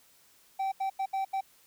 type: tone bursts at uneven times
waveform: triangle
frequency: 774 Hz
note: G5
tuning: 22 cents flat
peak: -26 dBFS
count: 5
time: 0.59-0.72 / 0.8-0.9 / 0.99-1.06 / 1.13-1.25 / 1.33-1.41 s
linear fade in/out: 10 ms
effects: white hiss -62 dBFS RMS until 1.66 s